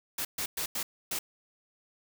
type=noise bursts at uneven times; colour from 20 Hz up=white; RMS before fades=-33 dBFS; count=5; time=0.18-0.25 / 0.38-0.46 / 0.57-0.66 / 0.75-0.83 / 1.11-1.19 s; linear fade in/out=5 ms; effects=none